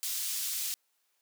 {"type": "high-pass noise", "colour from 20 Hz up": "pink", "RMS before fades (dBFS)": -34, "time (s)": [0.03, 0.74], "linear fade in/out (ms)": 0, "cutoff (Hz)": 4900, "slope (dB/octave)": 12, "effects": ["white hiss -75 dBFS RMS until 1.21 s", "high-pass 400 Hz 12 dB/octave"]}